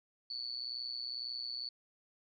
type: tone with amplitude modulation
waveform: sine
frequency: 4453 Hz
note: C#8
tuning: 7 cents sharp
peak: -34 dBFS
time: 0.3-1.69 s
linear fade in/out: 5 ms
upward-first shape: sine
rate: 122 Hz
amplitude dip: 95%
effects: none